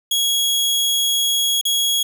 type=tone with dropouts; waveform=sawtooth; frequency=3322 Hz; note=G#7; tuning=in tune; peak=-13 dBFS; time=0.11-2.03 s; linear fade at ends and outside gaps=5 ms; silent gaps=1.613-1.652 s; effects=none